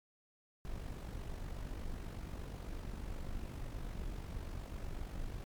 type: noise with amplitude modulation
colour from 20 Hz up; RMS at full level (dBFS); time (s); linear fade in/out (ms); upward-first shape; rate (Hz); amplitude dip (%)
brown; -40; 0.65-5.44; 0; sine; 48.2; 55
effects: MP3 96 kbps